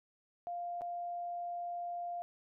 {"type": "tone with dropouts", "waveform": "sine", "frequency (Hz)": 698.5, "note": "F5", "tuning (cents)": 0, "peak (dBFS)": -37, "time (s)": [0.47, 2.22], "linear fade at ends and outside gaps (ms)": 0, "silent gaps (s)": [0.81, 0.818], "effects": []}